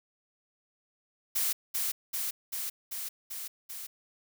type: noise with echo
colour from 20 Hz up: blue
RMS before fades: -29 dBFS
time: 1.35-1.53 s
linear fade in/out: 10 ms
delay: 390 ms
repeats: 6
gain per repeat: -2 dB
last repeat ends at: 3.87 s
effects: none